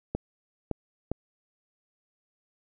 clicks, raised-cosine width 2 ms, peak -15 dBFS, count 3, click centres 0.15 / 0.713 / 1.116 s, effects none

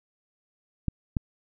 clicks, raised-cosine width 5 ms, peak -13 dBFS, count 2, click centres 0.883 / 1.168 s, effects none

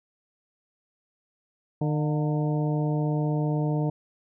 harmonic tone with a mistuned harmonic, 151.3 Hz, D#3, 48 cents flat, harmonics 1 / 2 / 3 / 4 / 5 / 6, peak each -24 / -30 / -34 / -36 / -38 / -40 dBFS, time 1.81-3.9 s, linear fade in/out 5 ms, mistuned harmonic 5, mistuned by -79 cents, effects none

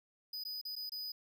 square tone with dropouts, 4978 Hz, D#8, in tune, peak -40 dBFS, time 0.33-1.12 s, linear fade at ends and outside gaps 5 ms, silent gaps 0.438-0.45 / 0.614-0.651 / 0.755-0.763 / 0.895-0.919 s, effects none

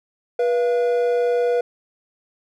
triangle tone pair together, 484.9 / 685.8 Hz, B4 / F5, -32 / -32 cents, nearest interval tritone, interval 600 cents, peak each -15 / -24 dBFS, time 0.39-1.61 s, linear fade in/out 5 ms, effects none

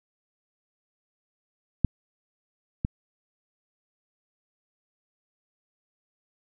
clicks, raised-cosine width 5 ms, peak -7 / -13 dBFS, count 2, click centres 1.847 / 2.849 s, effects none

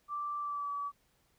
sine tone with pitch glide, 1172 to 1145.2 Hz, D6 to D6, -4 to -44 cents, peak -34 dBFS, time 0.08-0.92 s, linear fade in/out 50 ms, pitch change -40 cents, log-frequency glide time 0.39-0.71 s, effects pink hiss -72 dBFS RMS until 1.38 s

